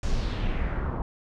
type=noise with low-pass filter sweep; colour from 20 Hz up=brown; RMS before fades=-27 dBFS; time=0.03-1.02 s; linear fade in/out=2 ms; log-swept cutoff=7000 to 970 Hz; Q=2.1; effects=none